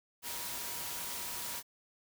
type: tone in noise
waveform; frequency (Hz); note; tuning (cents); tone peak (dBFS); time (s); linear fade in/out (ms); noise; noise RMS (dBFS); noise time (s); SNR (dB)
sine; 957; A#5; +45; -51; 0.22-1.63; 50; white; -40; 0.22-1.63; -14
effects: none